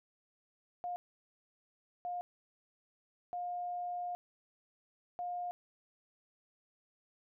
sine tone bursts at uneven times, 710 Hz, F5, 28 cents sharp, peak -36 dBFS, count 4, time 0.84-0.96 / 2.05-2.21 / 3.33-4.15 / 5.19-5.51 s, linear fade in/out 0 ms, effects none

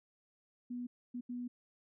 sine tone bursts at uneven times, 244.8 Hz, B3, 15 cents flat, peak -38 dBFS, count 3, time 0.7-0.87 / 1.14-1.21 / 1.29-1.48 s, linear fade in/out 10 ms, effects none

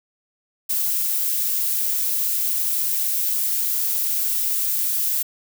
violet noise, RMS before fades -22 dBFS, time 0.69-5.23 s, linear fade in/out 10 ms, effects none

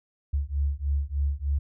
sine beating tone pair, 69.3 / 72.6 Hz, C#2 / D2, 0 / -19 cents, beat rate 3.3 Hz, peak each -27 dBFS, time 0.33-1.59 s, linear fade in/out 10 ms, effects none

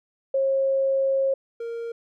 sine / triangle tone pair in turn, 540 / 464.6 Hz, C#5 / A#4, -45 / -6 cents, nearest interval minor third, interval 261 cents, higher first, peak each -19 / -27 dBFS, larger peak first, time 0.34-1.34 / 1.6-1.92 s, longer first, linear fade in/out 5 ms, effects none

